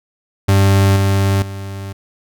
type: tone with level steps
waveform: 40% pulse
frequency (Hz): 98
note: G2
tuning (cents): 0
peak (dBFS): -8 / -11 / -24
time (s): 0.48-1.93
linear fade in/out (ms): 10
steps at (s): 0.96 / 1.42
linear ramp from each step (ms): 2
effects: none